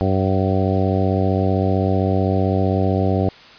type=harmonic tone with a mistuned harmonic; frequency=95.6 Hz; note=G2; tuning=43 cents flat; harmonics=1 / 2 / 3 / 4 / 5 / 6 / 7 / 8; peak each=-19 / -22 / -24 / -25 / -26 / -27 / -27 / -28 dBFS; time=0.01-3.29 s; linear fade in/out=0 ms; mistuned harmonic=8; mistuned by=-17 cents; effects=white hiss -43 dBFS RMS until 3.58 s + resampled to 11025 Hz